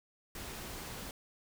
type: noise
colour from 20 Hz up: pink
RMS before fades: -44 dBFS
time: 0.35-1.11 s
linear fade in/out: 2 ms
effects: none